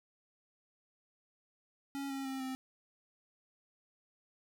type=tone with pitch steps; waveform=square; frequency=277.2 / 271.8 / 266.5 / 261.3 Hz; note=C#4 / C#4 / C4 / C4; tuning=0 / -34 / +32 / -2 cents; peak=-38 dBFS; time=1.95-2.55 s; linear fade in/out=0 ms; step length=150 ms; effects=none